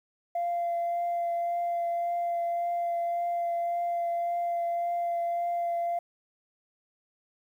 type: tone with vibrato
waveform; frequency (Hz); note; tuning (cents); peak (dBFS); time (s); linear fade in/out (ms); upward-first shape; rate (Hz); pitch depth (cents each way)
sine; 690; F5; -21; -25; 0.35-5.99; 5; triangle; 1.8; 12
effects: tanh soft clip ceiling -24 dBFS + 10-bit